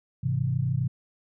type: chord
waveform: sine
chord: Ab augmented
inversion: none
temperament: equal with one note detuned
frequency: 103.83 / 130.81 / 163.39 Hz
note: Ab2 / C3 / E3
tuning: 0 / 0 / -15 cents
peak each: -30 / -25 / -31 dBFS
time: 0.23-0.88 s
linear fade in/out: 10 ms
effects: none